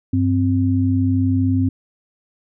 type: tone pair together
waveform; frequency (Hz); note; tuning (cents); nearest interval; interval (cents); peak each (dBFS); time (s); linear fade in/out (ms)
sine; 97.99 / 261.6; G2 / C4; 0 / 0; octave + perfect fourth; 1700; -17; 0.13-1.69; 5
effects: none